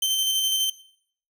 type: tone with tremolo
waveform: sawtooth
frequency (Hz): 3103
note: G7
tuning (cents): -18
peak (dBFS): -17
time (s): 0.02-0.7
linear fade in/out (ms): 5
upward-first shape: square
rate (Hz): 12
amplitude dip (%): 25
effects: noise-tail reverb RT60 0.6 s tail -17 dB re dry